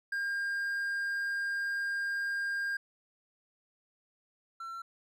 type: tone pair in turn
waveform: triangle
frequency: 1607 / 1351 Hz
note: G6 / E6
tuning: +43 / +42 cents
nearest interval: minor third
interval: 301 cents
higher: first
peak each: -29 / -37 dBFS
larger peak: first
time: 0.12-2.77 / 4.6-4.82 s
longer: first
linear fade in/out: 5 ms
effects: none